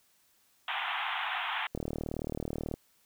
pink band-pass noise, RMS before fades -34 dBFS, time 0.68-1.67 s, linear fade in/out 2 ms, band 720 to 3500 Hz, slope 96 dB/octave
click train, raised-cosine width 2 ms, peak -21 dBFS, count 39, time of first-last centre 1.75-2.74 s, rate 38.4 Hz
effects white hiss -68 dBFS RMS until 3.05 s

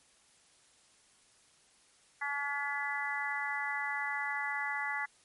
harmonic tone, 284.9 Hz, C#4, 48 cents sharp, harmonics 3 / 4 / 5 / 6 / 7, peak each -39 / -42 / -42 / -38 / -36 dBFS, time 2.21-5.06 s, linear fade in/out 10 ms, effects white hiss -65 dBFS RMS until 5.24 s + MP3 48 kbps

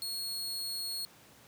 sawtooth tone, 4321 Hz, C#8, 45 cents flat, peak -32 dBFS, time 0.02-1.05 s, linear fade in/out 0 ms, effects pink hiss -58 dBFS RMS until 1.47 s + high-pass 100 Hz 12 dB/octave

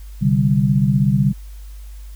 sine chord, C suspended second, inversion none, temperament equal, 130.81 / 146.83 / 196 Hz, C3 / D3 / G3, 0 / 0 / 0 cents, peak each -17 dBFS, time 0.21-1.33 s, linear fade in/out 20 ms, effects added 50 Hz sine -32 dBFS peak until 2.15 s + white hiss -51 dBFS RMS until 2.15 s

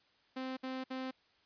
sawtooth tone bursts, 260.3 Hz, C4, 9 cents flat, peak -34 dBFS, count 3, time 0.36-1.112 s, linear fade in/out 10 ms, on 210 ms, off 61 ms, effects white hiss -70 dBFS RMS until 1.45 s + resampled to 11025 Hz

